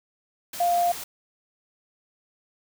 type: tone in noise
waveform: sine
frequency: 698.5 Hz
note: F5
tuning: in tune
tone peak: -19 dBFS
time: 0.6-0.92 s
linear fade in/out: 5 ms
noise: white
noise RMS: -36 dBFS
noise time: 0.53-1.04 s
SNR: +14 dB
effects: none